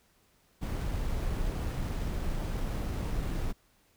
brown noise with sample-and-hold, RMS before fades -32 dBFS, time 0.61-3.53 s, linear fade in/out 20 ms, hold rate 11025 Hz, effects pink hiss -67 dBFS RMS until 3.96 s

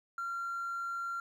triangle tone with hard clipping, 1377 Hz, F6, 25 cents flat, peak -35 dBFS, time 0.18-1.2 s, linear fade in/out 2 ms, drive 4 dB, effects none

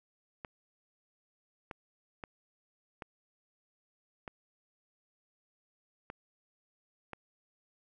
clicks, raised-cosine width 0.5 ms, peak -26 dBFS, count 7, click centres 0.448 / 1.712 / 2.238 / 3.022 / 4.278 / 6.101 / 7.133 s, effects none

